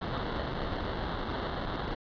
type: noise with sample-and-hold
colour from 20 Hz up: pink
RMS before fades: -34 dBFS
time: 0.01-1.95 s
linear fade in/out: 10 ms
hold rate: 2450 Hz
effects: resampled to 11025 Hz